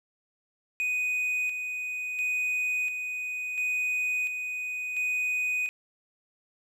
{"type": "tone with tremolo", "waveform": "triangle", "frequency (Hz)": 2491, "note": "D#7", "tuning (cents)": 1, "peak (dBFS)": -24, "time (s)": [0.8, 5.69], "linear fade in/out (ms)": 0, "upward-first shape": "square", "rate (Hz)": 0.72, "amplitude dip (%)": 45, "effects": []}